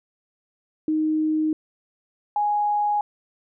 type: tone pair in turn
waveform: sine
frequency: 311.1 / 830.5 Hz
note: D#4 / G#5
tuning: 0 / 0 cents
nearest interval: octave + perfect fourth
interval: 1700 cents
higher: second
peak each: -19 dBFS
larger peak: neither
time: 0.88-1.53 / 2.36-3.01 s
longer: neither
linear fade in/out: 2 ms
effects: none